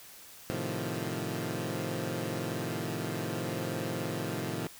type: chord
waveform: 15% pulse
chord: F dominant seventh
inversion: first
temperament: equal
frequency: 110 / 130.81 / 155.56 / 174.61 Hz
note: A2 / C3 / Eb3 / F3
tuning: 0 / 0 / 0 / 0 cents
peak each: -32 dBFS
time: 0.5-4.67 s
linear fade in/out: 0 ms
effects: white hiss -51 dBFS RMS until 4.79 s